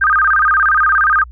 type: tone with vibrato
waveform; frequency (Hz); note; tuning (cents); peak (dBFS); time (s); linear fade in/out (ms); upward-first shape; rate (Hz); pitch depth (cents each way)
sine; 1396.9; F6; 0; -9; 0.01-1.24; 10; square; 17; 210
effects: added 60 Hz sine -32 dBFS peak until 1.31 s